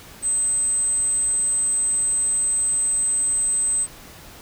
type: tone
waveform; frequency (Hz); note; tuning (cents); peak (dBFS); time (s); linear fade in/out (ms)
sine; 8200; C9; -36; -16; 0.22-3.87; 50
effects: tanh soft clip ceiling -17 dBFS + pink hiss -43 dBFS RMS until 4.41 s